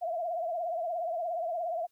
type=tone with vibrato; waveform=sine; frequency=680 Hz; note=F5; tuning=46 cents flat; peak=-30 dBFS; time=0.01-1.87 s; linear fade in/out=20 ms; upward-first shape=triangle; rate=17 Hz; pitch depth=120 cents each way; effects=white hiss -75 dBFS RMS until 1.91 s